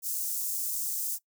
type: high-pass noise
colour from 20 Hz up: white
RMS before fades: -32 dBFS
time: 0.02-1.19 s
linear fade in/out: 50 ms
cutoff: 6400 Hz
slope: 24 dB/octave
effects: noise-tail reverb RT60 0.1 s tail -20 dB re dry